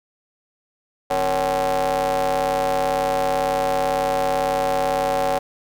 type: ring-modulated tone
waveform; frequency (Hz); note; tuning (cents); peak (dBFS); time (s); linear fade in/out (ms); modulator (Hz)
35% pulse; 98; G2; 0; -14; 1.1-5.39; 10; 656
effects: none